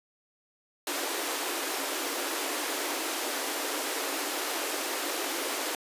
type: high-pass noise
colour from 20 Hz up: pink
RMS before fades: -32 dBFS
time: 0.87-5.75 s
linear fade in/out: 2 ms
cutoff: 270 Hz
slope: 96 dB/octave
effects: resampled to 32000 Hz